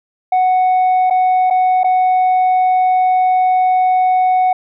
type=tone with dropouts; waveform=sine; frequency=740 Hz; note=F#5; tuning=in tune; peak=-7 dBFS; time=0.32-4.53 s; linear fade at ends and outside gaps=5 ms; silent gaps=1.1-1.107 / 1.501-1.507 / 1.834-1.843 s; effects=tanh soft clip ceiling -9 dBFS